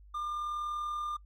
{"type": "tone with amplitude modulation", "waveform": "triangle", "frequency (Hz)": 1200, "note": "D6", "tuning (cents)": 37, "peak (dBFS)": -30, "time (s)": [0.14, 1.17], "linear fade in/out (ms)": 10, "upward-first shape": "sine", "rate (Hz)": 40.4, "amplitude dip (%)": 30, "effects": ["noise-tail reverb RT60 0.1 s tail -23 dB re dry", "added 50 Hz sine -52 dBFS peak until 1.25 s"]}